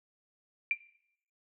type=tone with exponential decay; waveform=sine; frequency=2367 Hz; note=D7; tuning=13 cents sharp; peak=-22 dBFS; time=0.71-0.81 s; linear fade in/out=1 ms; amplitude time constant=20 ms; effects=noise-tail reverb RT60 0.7 s tail -18 dB re dry